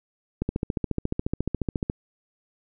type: click train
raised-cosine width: 3 ms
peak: -12 dBFS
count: 22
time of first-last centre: 0.42-1.899 s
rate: 14.2 Hz
effects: none